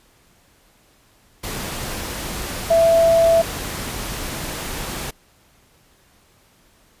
sine tone in noise, 664 Hz, E5, 12 cents sharp, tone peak -11 dBFS, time 2.7-3.42 s, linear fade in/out 10 ms, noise pink, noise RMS -28 dBFS, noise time 1.43-5.11 s, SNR +14 dB, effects pink hiss -56 dBFS RMS until 7 s + resampled to 32000 Hz

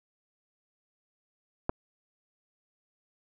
clicks, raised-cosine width 1 ms, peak -13 / -25 dBFS, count 2, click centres 1.694 / 1.697 s, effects none

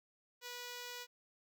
5% pulse tone, 488.4 Hz, B4, 19 cents flat, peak -33 dBFS, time 0.41-1.07 s, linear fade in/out 50 ms, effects none

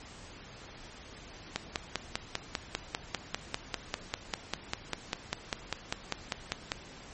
click train, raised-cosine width 0.2 ms, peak -12 dBFS, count 27, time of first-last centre 1.56-6.719 s, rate 5.04 Hz, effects pink hiss -49 dBFS RMS until 7.13 s + MP3 32 kbps

